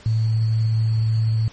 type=tone with sample-and-hold; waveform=sine; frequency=111.3 Hz; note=A2; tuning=20 cents sharp; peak=-16 dBFS; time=0.06-1.48 s; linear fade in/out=0 ms; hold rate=4410 Hz; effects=pink hiss -46 dBFS RMS until 1.52 s + MP3 32 kbps